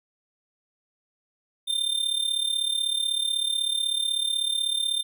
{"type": "tone with amplitude modulation", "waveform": "square", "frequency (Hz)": 3600, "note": "A7", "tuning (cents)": 39, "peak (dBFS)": -21, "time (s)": [1.67, 5.03], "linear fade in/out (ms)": 20, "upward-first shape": "sine", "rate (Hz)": 36.1, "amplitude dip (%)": 75, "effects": []}